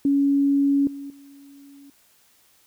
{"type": "tone with level steps", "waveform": "sine", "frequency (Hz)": 280, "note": "C#4", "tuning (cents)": 18, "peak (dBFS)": [-16, -32, -44], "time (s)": [0.05, 1.9], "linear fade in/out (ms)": 2, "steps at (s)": [0.87, 1.1], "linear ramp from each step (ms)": 2, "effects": ["white hiss -59 dBFS RMS until 2.66 s"]}